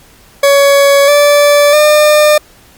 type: tone with pitch steps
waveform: 40% pulse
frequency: 561 / 581.1 / 602 Hz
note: C#5 / D5 / D5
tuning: +21 / -18 / +43 cents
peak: -3 dBFS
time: 0.43-2.38 s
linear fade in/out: 5 ms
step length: 650 ms
effects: pink hiss -42 dBFS RMS until 2.77 s + MP3 96 kbps